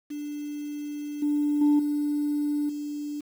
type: tone with level steps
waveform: sine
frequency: 293.9 Hz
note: D4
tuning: 1 cent sharp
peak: -31 / -21 / -15 / -23 / -30 dBFS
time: 0.1-3.21 s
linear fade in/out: 10 ms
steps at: 1.22 / 1.61 / 1.79 / 2.69 s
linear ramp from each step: 5 ms
effects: tanh soft clip ceiling -16 dBFS + 8-bit